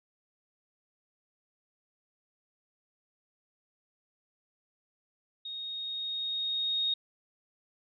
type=tone with level ramp; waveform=sine; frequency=3729 Hz; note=A#7; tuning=in tune; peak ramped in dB=-37 to -26 dBFS; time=5.45-6.94 s; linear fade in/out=5 ms; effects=none